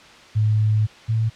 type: tone pair in turn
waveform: sine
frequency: 107.5 / 111.67 Hz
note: A2 / A2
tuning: -40 / +26 cents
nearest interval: minor second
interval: 66 cents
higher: second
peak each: -15 / -17 dBFS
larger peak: first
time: 0.35-0.87 / 1.08-1.3 s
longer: first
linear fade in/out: 20 ms
effects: white hiss -45 dBFS RMS until 1.35 s + low-pass 4000 Hz 12 dB/octave